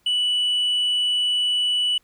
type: tone with tanh clipping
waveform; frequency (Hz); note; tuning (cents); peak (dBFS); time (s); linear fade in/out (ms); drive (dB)
sine; 2960; F#7; 0; -19; 0.06-1.98; 5; 1
effects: pink hiss -64 dBFS RMS until 2.03 s